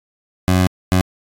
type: tone bursts at uneven times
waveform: 20% pulse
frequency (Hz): 91.9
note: F#2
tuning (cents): -11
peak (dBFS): -7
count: 2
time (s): 0.48-0.67 / 0.92-1.01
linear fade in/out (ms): 0
effects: AAC 48 kbps